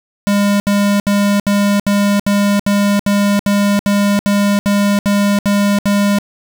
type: tone bursts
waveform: square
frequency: 202.6 Hz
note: G#3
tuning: 43 cents flat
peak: -11 dBFS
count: 15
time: 0.27-6.186 s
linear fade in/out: 0 ms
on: 330 ms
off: 69 ms
effects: none